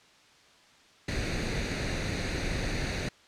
pink noise with comb filter, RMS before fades -31 dBFS, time 1.08-3.09 s, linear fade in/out 5 ms, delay 0.47 ms, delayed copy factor +0.6, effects white hiss -58 dBFS RMS until 3.27 s + low-pass 5000 Hz 12 dB/octave

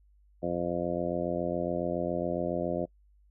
harmonic tone, 87.2 Hz, F2, 2 cents flat, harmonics 1 / 2 / 3 / 4 / 5 / 6 / 7 / 8, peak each -44 / -36 / -37 / -35 / -40 / -35 / -34 / -40 dBFS, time 0.42-2.86 s, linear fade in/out 20 ms, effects noise-tail reverb RT60 0.1 s tail -24 dB re dry + added 50 Hz sine -59 dBFS peak until 3.3 s

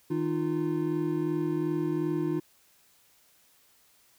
triangle tone cluster, 157.6 / 305.9 / 348.6 Hz, D#3 / D#4 / F4, +23 / -29 / -3 cents, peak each -31 / -28 / -28 dBFS, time 0.1-2.4 s, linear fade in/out 10 ms, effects white hiss -63 dBFS RMS until 4.18 s

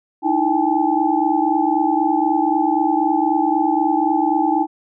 sine tone cluster, 304.6 / 328.5 / 791 / 860 Hz, D#4 / E4 / G5 / A5, -37 / -6 / +15 / -40 cents, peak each -20 dBFS, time 0.22-4.67 s, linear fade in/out 50 ms, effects none

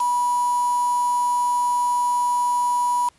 sine tone with quantisation, 974 Hz, B5, 24 cents flat, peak -18 dBFS, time 0-3.09 s, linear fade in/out 5 ms, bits 5, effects pink hiss -58 dBFS RMS until 3.18 s + resampled to 24000 Hz

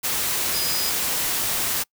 sine tone in noise, 4955 Hz, D#8, 8 cents flat, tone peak -27 dBFS, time 0.53-0.91 s, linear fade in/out 20 ms, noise white, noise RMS -24 dBFS, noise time 0.03-1.84 s, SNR -6 dB, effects noise-tail reverb RT60 0.1 s tail -26 dB re dry

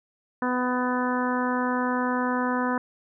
harmonic tone, 250 Hz, B3, 21 cents sharp, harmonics 1 / 2 / 3 / 4 / 5 / 6 / 7, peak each -26 / -31 / -34 / -29 / -34 / -33 / -36 dBFS, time 0.42-2.78 s, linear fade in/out 2 ms, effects none

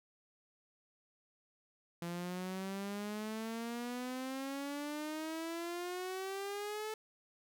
sawtooth exponential sweep, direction up, 170 to 437.3 Hz, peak -35 dBFS, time 2.02-6.94 s, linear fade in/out 2 ms, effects none

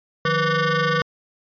20% pulse ring-modulated tone, 332.5 Hz, E4, 15 cents sharp, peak -10 dBFS, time 0.25-1.02 s, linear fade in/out 2 ms, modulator 819 Hz, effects resampled to 11025 Hz

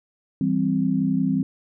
sine chord, C major, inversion first, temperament equal, 164.81 / 196 / 261.6 Hz, E3 / G3 / C4, 0 / 0 / 0 cents, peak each -25 / -23 / -22 dBFS, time 0.41-1.43 s, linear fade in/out 2 ms, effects none

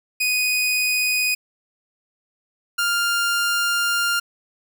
sawtooth tone pair in turn, 2489 / 1399.9 Hz, D#7 / F6, 0 / +4 cents, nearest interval minor seventh, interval 996 cents, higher first, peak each -15 dBFS, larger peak neither, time 0.2-1.35 / 2.78-4.2 s, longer second, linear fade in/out 10 ms, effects none

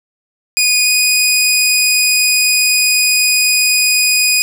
15% pulse tone pair in turn, 2469 / 2481 Hz, D#7 / D#7, -14 / -6 cents, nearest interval unison, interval 8 cents, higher second, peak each -3 dBFS, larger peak neither, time 0.57-0.86 / 0.86-4.42 s, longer second, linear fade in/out 0 ms, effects none

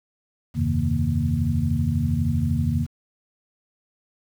sine tone cluster, 81.4 / 94 / 131.5 / 155.3 / 232.9 Hz, E2 / F#2 / C3 / D#3 / A#3, -21 / +28 / +9 / -3 / -1 cents, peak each -26 dBFS, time 0.54-2.87 s, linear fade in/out 50 ms, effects 8-bit

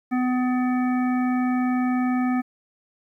harmonic tone, 251.5 Hz, B3, 32 cents sharp, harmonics 1 / 3 / 5 / 7 / 9, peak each -20 / -30 / -34 / -37 / -39 dBFS, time 0.11-2.42 s, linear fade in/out 20 ms, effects 10-bit

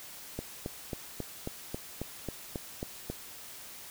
click train, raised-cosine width 2 ms, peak -21 dBFS, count 11, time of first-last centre 0.39-3.1 s, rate 3.69 Hz, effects white hiss -47 dBFS RMS until 3.9 s

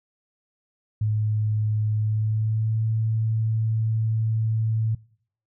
sine tone with pitch glide, 107.3 to 110.96 Hz, A2 to A2, -43 to +15 cents, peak -20 dBFS, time 1.01-4.95 s, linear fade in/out 5 ms, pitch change +58 cents, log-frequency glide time 1.97-2.84 s, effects noise-tail reverb RT60 0.6 s tail -24 dB re dry

